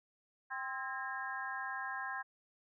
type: harmonic tone with a mistuned harmonic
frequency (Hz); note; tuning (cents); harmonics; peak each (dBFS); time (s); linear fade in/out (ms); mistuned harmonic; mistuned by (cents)
261.8; C4; +1; 3 / 4 / 5 / 6 / 7; -45 / -43 / -50 / -41 / -48; 0.5-2.23; 20; 6; +59
effects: none